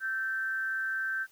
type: tone with amplitude modulation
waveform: sine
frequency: 1555 Hz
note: G6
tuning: 14 cents flat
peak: -27 dBFS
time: 0-1.27 s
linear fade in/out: 50 ms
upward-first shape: sine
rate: 224 Hz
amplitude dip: 50%
effects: white hiss -63 dBFS RMS until 1.31 s